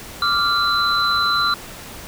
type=tone cluster; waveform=sine; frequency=1173 / 1390 / 4019 Hz; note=D6 / F6 / B7; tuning=-2 / -9 / +30 cents; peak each=-20 dBFS; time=0.22-1.54 s; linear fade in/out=2 ms; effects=pink hiss -36 dBFS RMS until 2.07 s